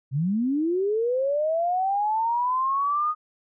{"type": "linear sweep", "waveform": "sine", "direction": "up", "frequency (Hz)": [124.8, 1244.5], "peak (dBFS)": -21, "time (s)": [0.11, 3.15], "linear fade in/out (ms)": 50, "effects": []}